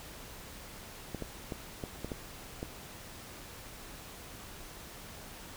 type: clicks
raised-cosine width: 2 ms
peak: -23 dBFS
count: 7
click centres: 1.147 / 1.223 / 1.522 / 1.838 / 2.046 / 2.118 / 2.629 s
effects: pink hiss -48 dBFS RMS until 5.56 s